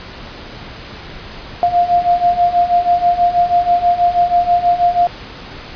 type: beating tone pair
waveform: sine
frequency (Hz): 698.5 / 704.7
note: F5 / F5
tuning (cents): 0 / +15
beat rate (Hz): 6.2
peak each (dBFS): -15 / -12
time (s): 1.63-5.07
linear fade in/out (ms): 0
effects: pink hiss -32 dBFS RMS until 5.75 s + resampled to 11025 Hz